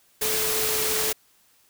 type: tone in noise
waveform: sine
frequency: 435.4 Hz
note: A4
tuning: 18 cents flat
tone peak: -30 dBFS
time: 0.21-1.13 s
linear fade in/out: 10 ms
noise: white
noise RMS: -25 dBFS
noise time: 0.21-1.13 s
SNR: -8 dB
effects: white hiss -61 dBFS RMS until 1.69 s